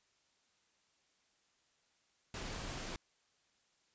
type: noise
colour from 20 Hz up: pink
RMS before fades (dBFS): -43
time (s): 2.34-2.96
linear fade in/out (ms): 2
effects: white hiss -75 dBFS RMS until 3.94 s + resampled to 16000 Hz